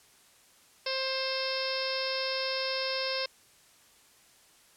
harmonic tone, 528 Hz, C5, 16 cents sharp, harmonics 1 / 2 / 3 / 4 / 5 / 6 / 7 / 8 / 9 / 10, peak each -34 / -40 / -41 / -41 / -39 / -45 / -41 / -40 / -39 / -36 dBFS, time 0.86-3.26 s, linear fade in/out 5 ms, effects white hiss -60 dBFS RMS until 4.76 s + low-pass 11000 Hz 12 dB/octave

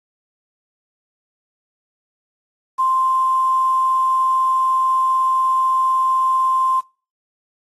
sine tone with quantisation, 1046 Hz, C6, 1 cent flat, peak -14 dBFS, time 2.78-6.81 s, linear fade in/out 20 ms, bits 7, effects noise-tail reverb RT60 0.4 s tail -26 dB re dry + AAC 32 kbps

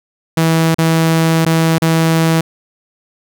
sawtooth tone with dropouts, 162.8 Hz, E3, 21 cents flat, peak -6 dBFS, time 0.37-2.41 s, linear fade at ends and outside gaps 5 ms, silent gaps 0.746-0.784 / 1.451-1.461 / 1.783-1.819 s, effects none

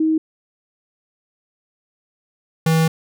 sine / square tone pair in turn, 316.4 / 161.43 Hz, D#4 / E3, +29 / -36 cents, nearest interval octave, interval 1165 cents, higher first, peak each -14 dBFS, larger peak neither, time 0-0.18 / 2.66-2.88 s, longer second, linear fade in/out 5 ms, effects none

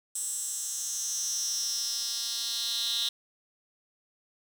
10% pulse tone with high-pass filter sweep, 233.1 Hz, A#3, in tune, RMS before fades -32 dBFS, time 0.15-3.09 s, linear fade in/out 5 ms, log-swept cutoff 8000 to 3800 Hz, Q 5.5, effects none

